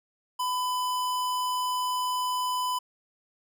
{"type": "tone", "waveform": "square", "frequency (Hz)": 1002, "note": "B5", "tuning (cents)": 25, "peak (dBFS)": -27, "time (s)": [0.39, 2.79], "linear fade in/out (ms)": 10, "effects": []}